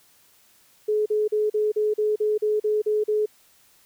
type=tone bursts; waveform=sine; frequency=425.2 Hz; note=G#4; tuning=41 cents sharp; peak=-19 dBFS; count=11; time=0.88-3.26 s; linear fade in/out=10 ms; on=180 ms; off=40 ms; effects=white hiss -58 dBFS RMS until 3.85 s